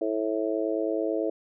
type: harmonic tone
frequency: 109.1 Hz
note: A2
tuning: 14 cents flat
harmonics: 3 / 4 / 5 / 6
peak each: -29 / -30 / -31 / -32 dBFS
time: 0.01-1.3 s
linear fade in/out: 5 ms
effects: none